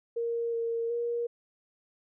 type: tone with pitch steps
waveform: sine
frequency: 466.5 / 461.8 / 472.6 Hz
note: A#4 / A#4 / A#4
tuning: +1 / -16 / +24 cents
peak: -28 dBFS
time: 0.16-1.27 s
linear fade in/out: 10 ms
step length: 370 ms
effects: none